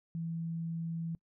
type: tone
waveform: sine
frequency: 165.5 Hz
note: E3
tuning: 7 cents sharp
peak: -34 dBFS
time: 0.15-1.15 s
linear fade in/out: 0 ms
effects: noise-tail reverb RT60 0.1 s tail -24 dB re dry